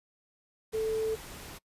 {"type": "tone in noise", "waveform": "sine", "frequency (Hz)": 440, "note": "A4", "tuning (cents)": 0, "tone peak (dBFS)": -27, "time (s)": [0.73, 1.16], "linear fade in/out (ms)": 20, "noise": "pink", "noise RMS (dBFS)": -45, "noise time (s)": [0.72, 1.59], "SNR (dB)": 15, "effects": ["noise-tail reverb RT60 0.1 s tail -24 dB re dry", "resampled to 32000 Hz"]}